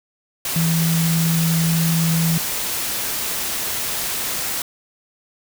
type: tone in noise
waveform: sine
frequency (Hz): 164.5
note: E3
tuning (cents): -3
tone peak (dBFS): -16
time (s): 0.56-2.38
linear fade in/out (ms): 2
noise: white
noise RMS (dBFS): -24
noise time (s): 0.45-4.62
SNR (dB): +5
effects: none